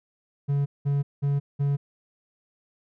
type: tone bursts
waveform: triangle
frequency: 141.5 Hz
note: C#3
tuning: 36 cents sharp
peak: -19 dBFS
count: 4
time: 0.48-1.77 s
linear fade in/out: 20 ms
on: 180 ms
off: 190 ms
effects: none